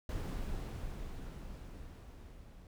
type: noise with level ramp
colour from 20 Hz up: brown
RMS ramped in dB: -37 to -54 dBFS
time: 0.09-2.67 s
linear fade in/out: 2 ms
effects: none